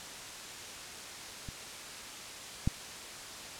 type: clicks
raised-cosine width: 5 ms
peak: -29 / -15 dBFS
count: 2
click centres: 1.488 / 2.675 s
effects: white hiss -44 dBFS RMS until 3.59 s + low-pass 8000 Hz 12 dB/octave